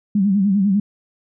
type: tone with vibrato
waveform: sine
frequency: 198 Hz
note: G3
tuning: 18 cents sharp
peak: -13 dBFS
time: 0.15-0.8 s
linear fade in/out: 5 ms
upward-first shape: sine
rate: 10 Hz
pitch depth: 97 cents each way
effects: none